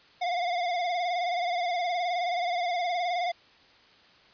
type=tone with vibrato; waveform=square; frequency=706 Hz; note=F5; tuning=19 cents sharp; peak=-27 dBFS; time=0.21-3.32 s; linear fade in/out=10 ms; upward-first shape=sine; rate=19 Hz; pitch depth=59 cents each way; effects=white hiss -57 dBFS RMS until 4.33 s + resampled to 11025 Hz